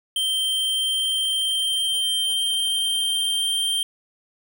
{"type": "tone with pitch glide", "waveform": "square", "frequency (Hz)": [3136, 3160], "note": ["G7", "G7"], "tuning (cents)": [0, 13], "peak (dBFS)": -21, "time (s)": [0.16, 3.83], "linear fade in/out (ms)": 2, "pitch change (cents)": 13, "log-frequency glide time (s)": [0.32, 3.43], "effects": []}